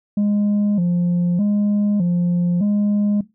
sine tone with vibrato, 190 Hz, F#3, 46 cents sharp, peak -12 dBFS, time 0.17-3.21 s, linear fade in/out 5 ms, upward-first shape square, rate 0.82 Hz, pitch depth 140 cents each way, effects noise-tail reverb RT60 0.2 s tail -18 dB re dry + tanh soft clip ceiling -14 dBFS

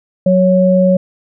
sine tone pair together, 185.01 / 554.4 Hz, F#3 / C#5, 0 / 0 cents, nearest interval octave + perfect fifth, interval 1900 cents, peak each -10 dBFS, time 0.26-0.97 s, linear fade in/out 5 ms, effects none

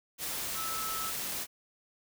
sine tone in noise, 1307 Hz, E6, 15 cents flat, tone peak -37 dBFS, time 0.54-1.13 s, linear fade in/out 50 ms, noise white, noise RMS -36 dBFS, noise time 0.18-1.47 s, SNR -4 dB, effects none

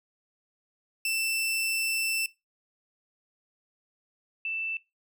sawtooth / sine tone pair in turn, 2667 / 2656 Hz, E7 / E7, +20 / +12 cents, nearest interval unison, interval 8 cents, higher first, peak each -23 / -29 dBFS, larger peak first, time 1.05-2.26 / 4.45-4.77 s, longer first, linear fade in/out 2 ms, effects noise-tail reverb RT60 0.2 s tail -19 dB re dry

